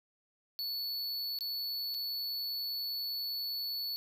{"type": "tone with dropouts", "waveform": "square", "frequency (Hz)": 4435, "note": "C#8", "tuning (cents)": 0, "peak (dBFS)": -35, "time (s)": [0.59, 3.96], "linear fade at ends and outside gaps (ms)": 0, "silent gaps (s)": [[1.388, 1.408], [1.942, 1.946]], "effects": []}